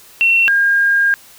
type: tone pair in turn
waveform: sine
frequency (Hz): 2716 / 1614.9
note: F7 / G#6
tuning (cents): -49 / -49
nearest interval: major sixth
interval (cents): 900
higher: first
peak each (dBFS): -9 / -10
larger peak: first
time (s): 0.21-0.48 / 0.48-1.14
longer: second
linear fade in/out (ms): 0
effects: white hiss -43 dBFS RMS until 1.38 s